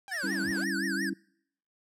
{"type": "linear two-way sweep", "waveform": "sawtooth", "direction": "down then up", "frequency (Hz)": [813, 48.76, 813], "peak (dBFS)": -39, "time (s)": [0.08, 0.64], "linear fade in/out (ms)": 0, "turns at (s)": 0.5}
{"type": "tone with vibrato", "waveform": "square", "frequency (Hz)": 1659, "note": "G#6", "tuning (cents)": -2, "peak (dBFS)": -32, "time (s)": [0.11, 1.1], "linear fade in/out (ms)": 10, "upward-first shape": "triangle", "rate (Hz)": 5.7, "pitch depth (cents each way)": 250}
{"type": "chord", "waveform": "sine", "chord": "C# diminished", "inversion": "second", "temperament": "equal", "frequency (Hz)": [196, 277.2, 329.6], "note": ["G3", "C#4", "E4"], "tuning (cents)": [0, 0, 0], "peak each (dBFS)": -35, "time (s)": [0.23, 1.14], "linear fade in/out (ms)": 10}
{"effects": ["noise-tail reverb RT60 0.7 s tail -26 dB re dry", "low-pass 11000 Hz 12 dB/octave"]}